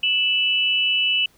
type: tone pair together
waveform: sine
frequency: 2635 / 2960 Hz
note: E7 / F#7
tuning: -1 / 0 cents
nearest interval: major second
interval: 201 cents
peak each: -21 / -19 dBFS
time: 0.03-1.26 s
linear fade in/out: 5 ms
effects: pink hiss -57 dBFS RMS until 1.37 s